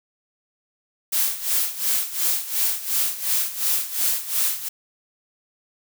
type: noise with tremolo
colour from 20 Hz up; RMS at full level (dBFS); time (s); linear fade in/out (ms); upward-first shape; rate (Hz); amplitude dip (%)
blue; -20; 1.12-4.69; 10; sine; 2.8; 80
effects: none